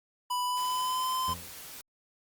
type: tone with pitch glide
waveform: square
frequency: 990 to 1029.7 Hz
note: B5 to C6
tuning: +4 to -28 cents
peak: -29 dBFS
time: 0.3-1.34 s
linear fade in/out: 10 ms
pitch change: +68 cents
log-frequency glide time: 0.45-1.13 s
type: noise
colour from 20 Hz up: white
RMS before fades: -45 dBFS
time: 0.57-1.81 s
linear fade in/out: 0 ms
type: tone with exponential decay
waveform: 25% pulse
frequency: 85.2 Hz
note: F2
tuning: 42 cents flat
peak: -31 dBFS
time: 1.28-1.62 s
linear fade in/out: 5 ms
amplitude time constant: 73 ms
effects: Opus 48 kbps